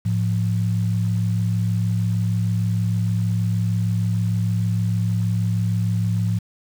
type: tone pair together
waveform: sine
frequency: 108.6 / 175.07 Hz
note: A2 / F3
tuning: -22 / +5 cents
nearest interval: minor sixth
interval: 827 cents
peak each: -19 / -24 dBFS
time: 0.05-6.39 s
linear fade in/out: 10 ms
effects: 7-bit